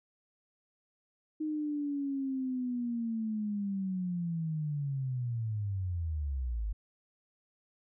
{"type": "linear sweep", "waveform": "sine", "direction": "down", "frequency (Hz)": [311.1, 49], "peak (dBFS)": -31, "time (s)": [1.4, 6.73], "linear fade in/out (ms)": 10, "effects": []}